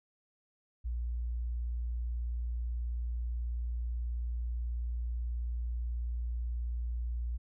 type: tone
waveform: sine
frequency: 59.2 Hz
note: A#1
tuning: 27 cents sharp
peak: -32 dBFS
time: 0.84-7.38 s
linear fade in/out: 20 ms
effects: none